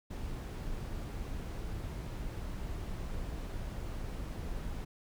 brown noise, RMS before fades -39 dBFS, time 0.1-4.85 s, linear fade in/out 10 ms, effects none

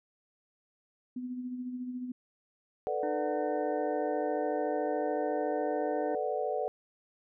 sine tone with tremolo, 250 Hz, B3, 21 cents sharp, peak -33 dBFS, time 1.16-2.12 s, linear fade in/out 5 ms, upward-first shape sine, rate 14 Hz, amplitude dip 45%
sine chord, B minor seventh, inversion third, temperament equal, 440 / 493.9 / 587.3 / 740 Hz, A4 / B4 / D5 / F#5, 0 / 0 / 0 / 0 cents, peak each -35 dBFS, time 2.87-6.68 s, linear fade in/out 0 ms
harmonic tone, 303.3 Hz, D#4, 44 cents flat, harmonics 1 / 3 / 5 / 6, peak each -36 / -46 / -50 / -52 dBFS, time 3.03-6.15 s, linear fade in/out 2 ms
effects none

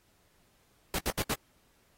pink noise bursts, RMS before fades -31 dBFS, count 4, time 0.94-1.34 s, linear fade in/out 2 ms, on 46 ms, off 72 ms, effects pink hiss -68 dBFS RMS until 1.97 s + AAC 48 kbps

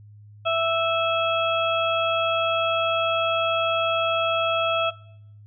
harmonic tone with a mistuned harmonic, 660 Hz, E5, 2 cents sharp, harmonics 1 / 2 / 4 / 5, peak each -22 / -25 / -28 / -29 dBFS, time 0.45-4.91 s, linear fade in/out 20 ms, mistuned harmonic 4, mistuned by -19 cents, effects noise-tail reverb RT60 0.7 s tail -21 dB re dry + added 104 Hz sine -44 dBFS peak until 5.46 s

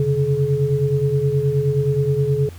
sine tone cluster, 133.2 / 142.7 / 426.1 Hz, C3 / D3 / G#4, +31 / -49 / +44 cents, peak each -20 dBFS, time 0-2.49 s, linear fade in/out 2 ms, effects added 88 Hz sine -35 dBFS peak until 2.58 s + pink hiss -46 dBFS RMS until 2.58 s

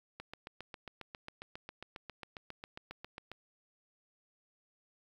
click train, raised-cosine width 0.3 ms, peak -28 dBFS, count 24, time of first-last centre 0.2-3.317 s, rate 7.38 Hz, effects 10-bit

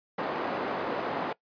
white band-pass noise, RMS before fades -32 dBFS, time 0.18-1.33 s, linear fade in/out 5 ms, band 240 to 900 Hz, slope 12 dB/octave, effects noise-tail reverb RT60 0.1 s tail -21 dB re dry + resampled to 11025 Hz

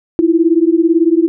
sine beating tone pair, 323 / 341 Hz, E4 / F4, -35 / -41 cents, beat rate 18 Hz, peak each -11 / -11 dBFS, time 0.19-1.28 s, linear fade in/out 0 ms, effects none

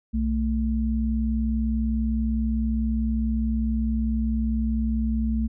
sine tone pair together, 62.35 / 222.2 Hz, B1 / A3, +17 / +17 cents, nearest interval octave + minor seventh, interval 2200 cents, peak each -24 dBFS, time 0.13-5.48 s, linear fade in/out 20 ms, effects none

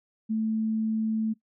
sine tone, 220 Hz, A3, in tune, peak -24 dBFS, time 0.29-1.34 s, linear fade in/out 20 ms, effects noise-tail reverb RT60 0.1 s tail -18 dB re dry

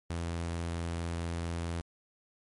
sawtooth tone, 84.5 Hz, E2, 43 cents sharp, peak -29 dBFS, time 0.1-1.81 s, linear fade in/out 0 ms, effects MP3 48 kbps

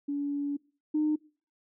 sine tone pair in turn, 285.7 / 304.8 Hz, D4 / D#4, -48 / -36 cents, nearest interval minor second, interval 112 cents, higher second, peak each -28 / -23 dBFS, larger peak second, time 0.08-0.57 / 0.94-1.16 s, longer first, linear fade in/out 10 ms, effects noise-tail reverb RT60 0.4 s tail -23 dB re dry + tanh soft clip ceiling -19 dBFS

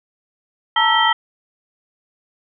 sine tone cluster, 879 / 927 / 1321 / 1935 / 3149 Hz, A5 / A#5 / E6 / B6 / G7, -2 / -10 / +3 / -36 / +7 cents, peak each -19 dBFS, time 0.76-1.13 s, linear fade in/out 5 ms, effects none

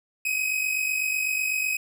45% pulse tone pair together, 2489 / 2537 Hz, D#7 / D#7, 0 / +33 cents, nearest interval unison, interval 33 cents, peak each -30 / -25 dBFS, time 0.25-1.77 s, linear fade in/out 5 ms, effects none

